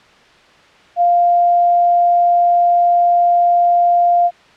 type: tone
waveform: sine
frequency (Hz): 698.5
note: F5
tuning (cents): 0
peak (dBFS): -9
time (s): 0.96-4.31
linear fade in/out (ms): 50
effects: white hiss -46 dBFS RMS until 4.56 s + low-pass 3000 Hz 12 dB/octave